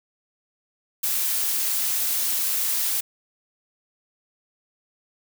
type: noise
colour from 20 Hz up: blue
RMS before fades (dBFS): -24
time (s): 1.03-3.01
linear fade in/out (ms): 10
effects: none